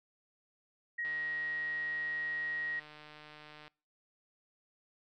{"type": "tone", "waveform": "sine", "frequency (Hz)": 1892, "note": "A#6", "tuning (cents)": 25, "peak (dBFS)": -34, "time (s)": [0.98, 2.8], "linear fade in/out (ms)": 10}
{"type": "click train", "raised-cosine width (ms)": 0.3, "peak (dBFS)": -36, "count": 398, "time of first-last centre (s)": [1.05, 3.679], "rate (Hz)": 151}
{"effects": ["noise-tail reverb RT60 0.4 s tail -25 dB re dry"]}